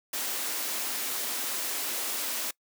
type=high-pass noise; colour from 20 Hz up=white; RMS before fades=-32 dBFS; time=0.13-2.51 s; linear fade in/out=5 ms; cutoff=220 Hz; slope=96 dB/octave; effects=noise-tail reverb RT60 0.1 s tail -24 dB re dry